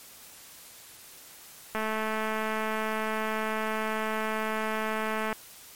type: click train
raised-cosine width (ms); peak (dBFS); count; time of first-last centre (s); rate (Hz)
0.5; -16; 781; 1.75-5.328; 218
effects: white hiss -49 dBFS RMS until 5.75 s + MP3 64 kbps